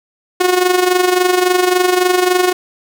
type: tone with amplitude modulation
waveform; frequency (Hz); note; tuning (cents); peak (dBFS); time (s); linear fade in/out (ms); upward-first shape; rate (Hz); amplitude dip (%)
sawtooth; 363.3; F#4; -32; -4; 0.4-2.53; 10; sine; 23.6; 65
effects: none